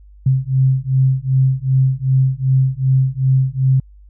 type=beating tone pair; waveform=sine; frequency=130.81 / 133.41 Hz; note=C3 / C3; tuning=0 / +34 cents; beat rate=2.6 Hz; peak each=-15 / -15 dBFS; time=0.26-3.8 s; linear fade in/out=5 ms; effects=added 50 Hz sine -40 dBFS peak until 4.09 s